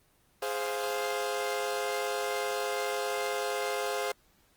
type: chord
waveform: sawtooth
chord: F minor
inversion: first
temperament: equal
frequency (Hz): 415.3 / 523.3 / 698.5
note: Ab4 / C5 / F5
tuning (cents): 0 / 0 / 0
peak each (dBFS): -30 / -30 / -32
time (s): 0.42-4.12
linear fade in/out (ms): 5
effects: pink hiss -66 dBFS RMS until 4.56 s + Opus 24 kbps